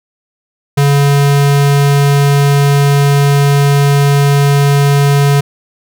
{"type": "tone", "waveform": "square", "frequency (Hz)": 141.7, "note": "C#3", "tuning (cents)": 38, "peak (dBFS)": -7, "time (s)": [0.77, 5.41], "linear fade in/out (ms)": 10, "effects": []}